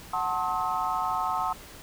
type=chord; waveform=sine; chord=F# diminished seventh; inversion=none; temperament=just; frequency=740 / 888 / 1065.6 / 1278.7 Hz; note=F#5 / A5 / C6 / Eb6; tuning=0 / +16 / +31 / +47 cents; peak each=-31 dBFS; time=0.13-1.53 s; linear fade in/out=5 ms; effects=pink hiss -46 dBFS RMS until 1.82 s